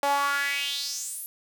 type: tone with high-pass filter sweep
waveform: sawtooth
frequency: 281.9 Hz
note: C#4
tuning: 29 cents sharp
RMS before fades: -28 dBFS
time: 0.03-1.26 s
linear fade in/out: 0 ms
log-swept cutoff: 680 to 12000 Hz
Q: 4.5
effects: none